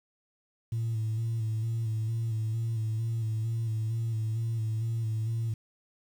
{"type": "tone with vibrato", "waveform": "sine", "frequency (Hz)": 112.1, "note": "A2", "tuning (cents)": 33, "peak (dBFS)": -26, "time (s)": [0.72, 5.54], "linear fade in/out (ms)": 5, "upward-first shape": "square", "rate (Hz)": 2.2, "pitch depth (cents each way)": 33, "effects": ["tanh soft clip ceiling -25 dBFS", "9-bit"]}